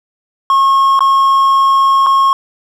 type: tone with dropouts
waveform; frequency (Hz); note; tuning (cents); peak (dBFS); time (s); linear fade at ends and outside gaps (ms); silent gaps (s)
triangle; 1086; C#6; -36; -5; 0.5-2.33; 1; 0.992-1.006 / 2.063-2.067
effects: none